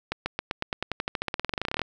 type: accelerating click train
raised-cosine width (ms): 0.3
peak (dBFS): -11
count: 27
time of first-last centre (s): 0.12-1.817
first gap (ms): 140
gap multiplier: 0.93
effects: none